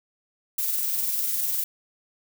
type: noise with tremolo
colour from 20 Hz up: violet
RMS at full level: -24 dBFS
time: 0.58-1.64 s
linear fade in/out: 5 ms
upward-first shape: triangle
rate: 20 Hz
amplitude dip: 45%
effects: none